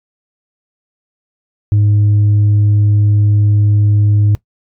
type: tone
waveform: sine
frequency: 103.83 Hz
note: G#2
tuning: in tune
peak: -5 dBFS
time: 1.72-4.35 s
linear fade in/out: 0 ms
effects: noise-tail reverb RT60 0.1 s tail -20 dB re dry + tanh soft clip ceiling -6 dBFS